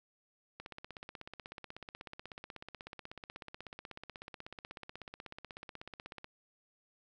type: click train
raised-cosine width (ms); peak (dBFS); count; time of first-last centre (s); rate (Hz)
0.3; -29; 93; 0.6-6.244; 16.3
effects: none